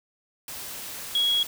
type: tone in noise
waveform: sine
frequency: 3320 Hz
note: G#7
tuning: 1 cent flat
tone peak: -20 dBFS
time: 1.15-1.43 s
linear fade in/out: 2 ms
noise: white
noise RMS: -37 dBFS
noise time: 0.48-1.47 s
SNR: +14 dB
effects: none